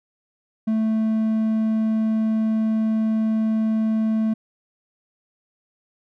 triangle tone, 220 Hz, A3, in tune, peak -16 dBFS, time 0.67-4.34 s, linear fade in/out 10 ms, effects none

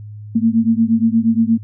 sine beating tone pair, 223.3 / 231.8 Hz, A3 / A#3, +26 / -10 cents, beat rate 8.5 Hz, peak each -14 / -15 dBFS, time 0.35-1.58 s, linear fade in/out 10 ms, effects added 105 Hz sine -30 dBFS peak until 1.63 s

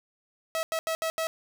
sawtooth tone bursts at uneven times, 647 Hz, E5, 32 cents flat, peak -23 dBFS, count 5, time 0.55-0.63 / 0.72-0.79 / 0.87-0.95 / 1.02-1.1 / 1.18-1.27 s, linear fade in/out 0 ms, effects none

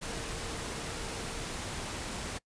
sine tone in noise, 460 Hz, A#4, 23 cents flat, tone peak -47 dBFS, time 0.05-1.46 s, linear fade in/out 20 ms, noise pink, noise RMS -38 dBFS, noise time 0.01-2.39 s, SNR -12 dB, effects noise-tail reverb RT60 0.1 s tail -24 dB re dry + resampled to 22050 Hz

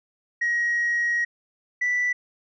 sine tone pair in turn, 1894 / 1971.3 Hz, A#6 / B6, +27 / -4 cents, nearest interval minor second, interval 69 cents, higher second, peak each -19 dBFS, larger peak neither, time 0.41-1.25 / 1.81-2.13 s, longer first, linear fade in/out 10 ms, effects tanh soft clip ceiling -18 dBFS

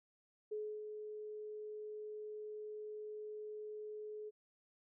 sine tone with ADSR envelope, 425.2 Hz, G#4, 41 cents sharp, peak -38 dBFS, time 0.51-4.31 s, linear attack 12 ms, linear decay 290 ms, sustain -6 dB, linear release 29 ms, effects none

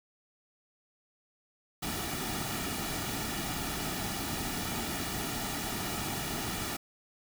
pink noise with comb filter, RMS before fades -35 dBFS, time 1.82-6.77 s, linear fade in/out 10 ms, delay 1.9 ms, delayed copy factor -0.6, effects none

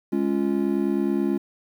triangle chord, Db major, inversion second, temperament just, 207.9 / 277.2 / 346.5 Hz, Ab3 / Db4 / F4, +2 / 0 / -14 cents, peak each -23 dBFS, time 0.12-1.38 s, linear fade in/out 10 ms, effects 9-bit

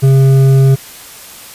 sine tone with hard clipping, 134.7 Hz, C#3, 49 cents flat, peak -6 dBFS, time 0.02-0.76 s, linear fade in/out 20 ms, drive 7 dB, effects white hiss -33 dBFS RMS until 1.54 s + resampled to 32000 Hz

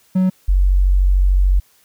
triangle / sine tone pair in turn, 186 / 46.77 Hz, F#3 / F#1, +9 / +19 cents, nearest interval 2 octaves, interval 2390 cents, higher first, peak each -10 dBFS, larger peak neither, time 0.15-0.3 / 0.48-1.6 s, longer second, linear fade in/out 10 ms, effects white hiss -55 dBFS RMS until 1.84 s

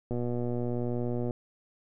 click train, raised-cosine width 2 ms, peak -20 dBFS, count 146, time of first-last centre 0.11-1.308 s, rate 121 Hz, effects none

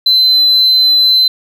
sine tone, 4051 Hz, B7, 43 cents sharp, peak -4 dBFS, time 0.06-1.28 s, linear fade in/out 5 ms, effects tanh soft clip ceiling -4 dBFS + 7-bit

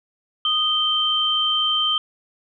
sine tone pair together, 1239 / 3122 Hz, D#6 / G7, -8 / -8 cents, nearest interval octave + major third, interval 1600 cents, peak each -25 / -18 dBFS, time 0.45-1.98 s, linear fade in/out 2 ms, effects none

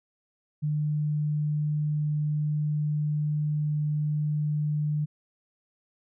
sine tone, 150.1 Hz, D3, 38 cents sharp, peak -24 dBFS, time 0.62-5.06 s, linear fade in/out 20 ms, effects none

